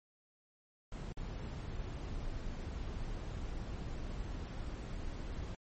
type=noise with dropouts; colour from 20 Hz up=brown; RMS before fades=-41 dBFS; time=0.92-5.55 s; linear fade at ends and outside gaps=2 ms; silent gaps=1.124-1.171 s; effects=MP3 32 kbps